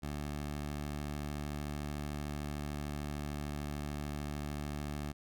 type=tone; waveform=15% pulse; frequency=73.42 Hz; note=D2; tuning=in tune; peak=-31 dBFS; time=0.02-5.13 s; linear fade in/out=20 ms; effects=none